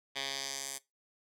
10% pulse tone with band-pass filter sweep, 136.7 Hz, C#3, 24 cents flat, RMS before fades -39 dBFS, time 0.15-0.79 s, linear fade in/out 20 ms, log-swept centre 3300 to 8900 Hz, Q 1.6, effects noise-tail reverb RT60 0.2 s tail -20 dB re dry

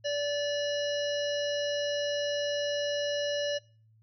harmonic tone, 580 Hz, D5, 22 cents flat, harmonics 1 / 3 / 5 / 7 / 9 / 10, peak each -29 / -39 / -38 / -42 / -43 / -44 dBFS, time 0.04-3.59 s, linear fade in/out 20 ms, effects noise-tail reverb RT60 0.4 s tail -22 dB re dry + added 110 Hz sine -59 dBFS peak until 4.02 s

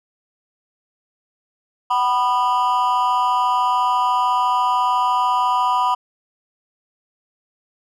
triangle tone with amplitude modulation, 987.8 Hz, B5, in tune, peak -9 dBFS, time 1.9-5.95 s, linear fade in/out 10 ms, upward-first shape sine, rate 234 Hz, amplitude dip 100%, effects none

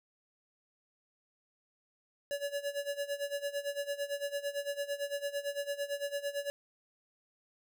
square tone with tremolo, 569 Hz, C#5, 45 cents sharp, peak -32 dBFS, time 2.31-6.5 s, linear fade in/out 0 ms, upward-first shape sine, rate 8.9 Hz, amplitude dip 85%, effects none

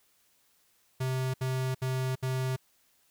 square tone bursts, 130 Hz, C3, 11 cents flat, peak -29 dBFS, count 4, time 1-2.564 s, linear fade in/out 10 ms, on 340 ms, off 68 ms, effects white hiss -68 dBFS RMS until 3.1 s

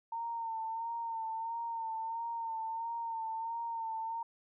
sine tone with vibrato, 911 Hz, A#5, 40 cents flat, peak -35 dBFS, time 0.12-4.23 s, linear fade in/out 5 ms, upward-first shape sine, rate 1.5 Hz, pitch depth 37 cents each way, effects none

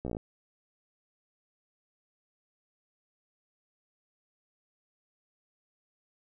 slowing click train, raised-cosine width 2 ms, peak -22 dBFS, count 8, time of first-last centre 0.05-0.168 s, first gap 15 ms, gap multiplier 1.04, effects none

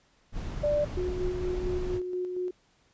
brown noise, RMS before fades -34 dBFS, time 0.32-2.01 s, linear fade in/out 50 ms
sine tone, 590 Hz, D5, 8 cents sharp, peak -23 dBFS, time 0.63-0.85 s, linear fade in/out 10 ms
sine tone with tremolo, 363 Hz, F#4, 33 cents flat, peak -28 dBFS, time 0.97-2.51 s, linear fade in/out 5 ms, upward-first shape square, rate 4.3 Hz, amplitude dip 35%
effects pink hiss -66 dBFS RMS until 2.93 s + resampled to 16000 Hz

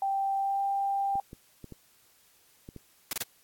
sine tone with pitch glide, 784 to 791.7 Hz, G5 to G5, 0 to +17 cents, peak -26 dBFS, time 0.02-1.2 s, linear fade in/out 2 ms, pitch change +17 cents, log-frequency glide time 0.38-0.62 s
clicks, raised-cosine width 3 ms, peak -30 dBFS, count 6, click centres 1.155 / 1.331 / 1.643 / 1.723 / 2.689 / 2.763 s
white noise bursts, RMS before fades -31 dBFS, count 3, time 3.11-3.225 s, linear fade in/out 2 ms, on 21 ms, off 26 ms
effects white hiss -63 dBFS RMS until 3.43 s + AAC 64 kbps

